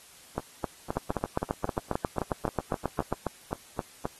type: two click trains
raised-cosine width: 1 ms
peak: -13 / -15 dBFS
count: 17 / 15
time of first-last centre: 0.97-3.126 / 0.38-4.055 s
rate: 7.42 / 3.81 Hz
effects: white hiss -53 dBFS RMS until 4.19 s + AAC 32 kbps